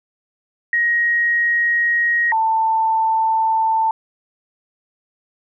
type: tone pair in turn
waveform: sine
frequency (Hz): 1885 / 889.6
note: A#6 / A5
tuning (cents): +19 / +19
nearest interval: octave + minor second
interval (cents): 1300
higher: first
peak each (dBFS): -14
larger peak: neither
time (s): 0.73-2.32 / 2.32-3.91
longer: neither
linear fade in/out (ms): 2
effects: none